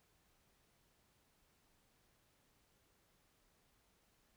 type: silence
effects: pink hiss -75 dBFS RMS until 4.36 s